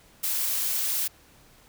blue noise, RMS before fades -27 dBFS, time 0.23-1.08 s, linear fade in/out 10 ms, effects pink hiss -56 dBFS RMS until 1.68 s

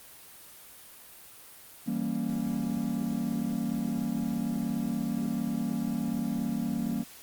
triangle chord, E diminished seventh, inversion none, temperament equal with one note detuned, 166.44 / 196 / 233.1 / 277.2 Hz, E3 / G3 / Bb3 / Db4, +17 / 0 / 0 / 0 cents, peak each -35 / -32 / -29 / -34 dBFS, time 1.86-7.04 s, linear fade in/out 20 ms, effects white hiss -50 dBFS RMS until 7.22 s + Opus 32 kbps

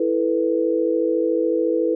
sine chord, E suspended fourth, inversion none, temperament equal, 329.6 / 440 / 493.9 Hz, E4 / A4 / B4, 0 / 0 / 0 cents, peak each -21 / -23 / -21 dBFS, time 0-1.95 s, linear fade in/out 5 ms, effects none

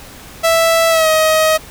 sawtooth tone with pitch glide, 659.3 to 630.6 Hz, E5 to D#5, 0 to +23 cents, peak -6 dBFS, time 0.43-1.58 s, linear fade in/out 20 ms, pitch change -77 cents, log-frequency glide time 0.9-1.08 s, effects pink hiss -36 dBFS RMS until 1.7 s

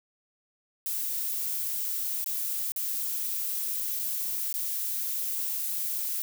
violet noise with dropouts, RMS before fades -31 dBFS, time 0.86-6.22 s, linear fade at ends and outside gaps 0 ms, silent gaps 2.243-2.261 / 2.72-2.762 / 3.992-3.996 / 4.527-4.54 s, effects none

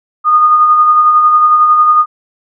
sine tone with tremolo, 1228 Hz, D#6, 23 cents flat, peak -3 dBFS, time 0.24-2.06 s, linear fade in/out 50 ms, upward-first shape sine, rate 11 Hz, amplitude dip 35%, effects none

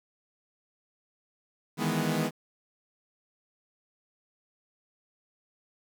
sawtooth chord, E major seventh, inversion third, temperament equal, 155.56 / 164.81 / 207.7 / 246.9 Hz, D#3 / E3 / G#3 / B3, 0 / 0 / 0 / 0 cents, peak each -28 dBFS, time 1.77-2.31 s, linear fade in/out 50 ms, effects 9-bit

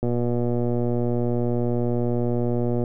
click train, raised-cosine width 2 ms, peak -12 dBFS, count 338, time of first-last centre 0.03-2.838 s, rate 120 Hz, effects none

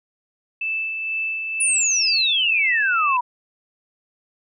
sine tone with tremolo, 2637 Hz, E7, in tune, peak -21 dBFS, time 0.61-3.17 s, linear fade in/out 5 ms, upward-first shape sine, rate 2.1 Hz, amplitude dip 35%
sine exponential sweep, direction down, 10000 to 950 Hz, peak -17 dBFS, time 1.6-3.21 s, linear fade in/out 10 ms
effects none

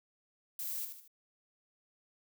violet noise with echo, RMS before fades -39 dBFS, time 0.59-0.85 s, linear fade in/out 2 ms, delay 76 ms, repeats 3, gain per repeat -7 dB, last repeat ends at 1.078 s, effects none

